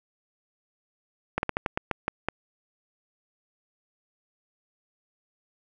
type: slowing click train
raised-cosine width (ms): 0.5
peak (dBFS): -10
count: 9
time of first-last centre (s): 1.38-2.286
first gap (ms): 51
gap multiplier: 1.22
effects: none